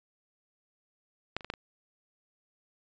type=clicks; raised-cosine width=0.3 ms; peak=-15 / -30 / -25 / -16 / -26 dBFS; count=5; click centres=1.366 / 1.408 / 1.446 / 1.501 / 1.538 s; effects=resampled to 16000 Hz